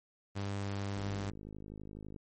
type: tone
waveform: sawtooth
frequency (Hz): 99.7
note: G2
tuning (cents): +30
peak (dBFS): -31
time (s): 0.35-1.31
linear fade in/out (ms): 20
type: click train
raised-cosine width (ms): 3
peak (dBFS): -34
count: 63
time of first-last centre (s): 0.97-2.162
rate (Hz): 52
effects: MP3 32 kbps